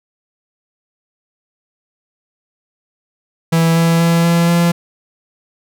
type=tone with pitch steps; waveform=45% pulse; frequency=164.81 / 166.34 / 167.88 / 169.44 / 171.02 Hz; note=E3 / E3 / E3 / E3 / F3; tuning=0 / +16 / +32 / +48 / -36 cents; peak=-10 dBFS; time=3.52-4.72 s; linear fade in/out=10 ms; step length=240 ms; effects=none